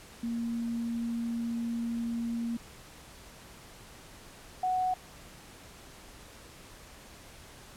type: tone pair in turn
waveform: sine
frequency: 233.1 / 740 Hz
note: A#3 / F#5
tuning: 0 / 0 cents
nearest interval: octave + minor sixth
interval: 2000 cents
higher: second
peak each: -30 / -26 dBFS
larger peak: second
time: 0.23-2.57 / 4.63-4.94 s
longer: first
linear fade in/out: 5 ms
effects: pink hiss -51 dBFS RMS until 7.76 s + low-pass 12000 Hz 12 dB/octave

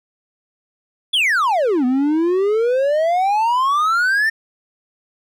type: exponential two-way sweep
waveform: triangle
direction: down then up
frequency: 3543 to 245.1 to 1825 Hz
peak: -12 dBFS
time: 1.13-4.3 s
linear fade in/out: 10 ms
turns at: 1.85 s
effects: none

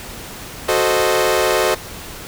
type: chord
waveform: sawtooth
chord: F# diminished seventh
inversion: none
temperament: equal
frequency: 370 / 440 / 523.3 / 622.3 Hz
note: F#4 / A4 / C5 / Eb5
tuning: 0 / 0 / 0 / 0 cents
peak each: -16 dBFS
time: 0.68-1.75 s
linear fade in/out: 10 ms
effects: pink hiss -33 dBFS RMS until 2.27 s

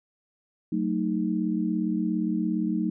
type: chord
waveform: sine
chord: D# diminished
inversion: first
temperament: just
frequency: 186.68 / 224 / 311.1 Hz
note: F#3 / A3 / D#4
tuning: +16 / +31 / 0 cents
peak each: -28 dBFS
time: 0.72-2.9 s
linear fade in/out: 5 ms
effects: none

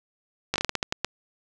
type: slowing click train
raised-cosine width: 0.2 ms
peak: -7 dBFS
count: 10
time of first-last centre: 0.54-1.046 s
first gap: 18 ms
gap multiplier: 1.27
effects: none

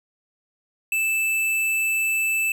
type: tone with hard clipping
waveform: sine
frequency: 2637 Hz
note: E7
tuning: in tune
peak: -21 dBFS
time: 0.92-2.52 s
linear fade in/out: 2 ms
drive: 17 dB
effects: none

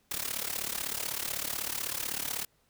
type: noise with amplitude modulation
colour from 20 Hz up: white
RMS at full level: -31 dBFS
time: 0.11-2.45 s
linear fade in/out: 5 ms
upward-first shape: sine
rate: 36 Hz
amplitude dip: 85%
effects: pink hiss -70 dBFS RMS until 2.69 s

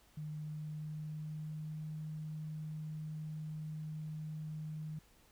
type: tone with pitch glide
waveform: sine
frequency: 152.4 to 154.8 Hz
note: D#3 to D#3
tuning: -36 to -9 cents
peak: -40 dBFS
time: 0.17-4.99 s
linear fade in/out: 5 ms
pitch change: +27 cents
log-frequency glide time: 0.34-1.81 s
effects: added 50 Hz sine -70 dBFS peak until 5.31 s + pink hiss -67 dBFS RMS until 5.31 s

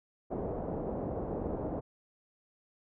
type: low-pass noise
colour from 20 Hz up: white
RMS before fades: -36 dBFS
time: 0.3-1.81 s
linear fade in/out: 20 ms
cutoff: 650 Hz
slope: 24 dB/octave
effects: none

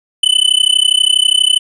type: tone with amplitude modulation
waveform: square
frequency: 3009 Hz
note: F#7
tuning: 28 cents sharp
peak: -5 dBFS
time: 0.23-1.59 s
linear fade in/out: 5 ms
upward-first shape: sine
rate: 32.3 Hz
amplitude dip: 100%
effects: resampled to 22050 Hz

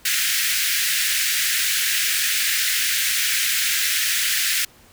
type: high-pass noise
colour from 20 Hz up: pink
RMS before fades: -21 dBFS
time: 0.05-4.65 s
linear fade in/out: 5 ms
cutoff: 1600 Hz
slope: 48 dB/octave
effects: pink hiss -51 dBFS RMS until 4.92 s

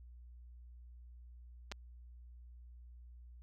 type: clicks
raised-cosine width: 0.2 ms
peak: -25 dBFS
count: 2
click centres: 1.716 / 1.721 s
effects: added 60 Hz sine -52 dBFS peak until 3.42 s

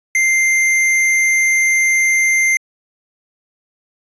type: tone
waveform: square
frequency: 2093 Hz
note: C7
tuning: in tune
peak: -12 dBFS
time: 0.15-2.57 s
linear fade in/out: 2 ms
effects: resampled to 22050 Hz

